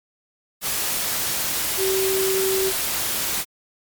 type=tone in noise; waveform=sine; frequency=382.7 Hz; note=G4; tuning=42 cents flat; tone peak=-20 dBFS; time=1.77-2.73 s; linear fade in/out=50 ms; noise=white; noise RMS=-24 dBFS; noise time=0.61-3.45 s; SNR=+1 dB; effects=MP3 96 kbps